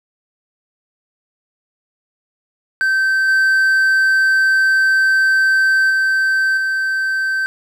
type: tone with level steps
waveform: triangle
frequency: 1551 Hz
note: G6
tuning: 19 cents flat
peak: -11 / -9 / -11 / -14 dBFS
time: 2.81-7.46 s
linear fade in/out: 0 ms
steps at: 3.28 / 5.9 / 6.57 s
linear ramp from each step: 5 ms
effects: none